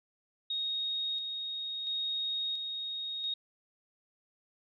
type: tone with tremolo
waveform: sine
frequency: 3738 Hz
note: A#7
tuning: 4 cents sharp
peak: -31 dBFS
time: 0.5-3.34 s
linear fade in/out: 5 ms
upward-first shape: square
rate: 0.73 Hz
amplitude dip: 35%
effects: none